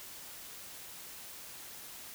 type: silence
effects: white hiss -48 dBFS RMS until 2.14 s